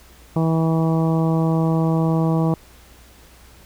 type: harmonic tone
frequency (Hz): 162.1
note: E3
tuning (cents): -29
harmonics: 1 / 2 / 3 / 4 / 5 / 6 / 7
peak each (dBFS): -17 / -23 / -27 / -29 / -31 / -33 / -34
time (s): 0.36-2.54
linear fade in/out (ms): 2
effects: added 60 Hz sine -49 dBFS peak until 3.65 s + pink hiss -49 dBFS RMS until 3.65 s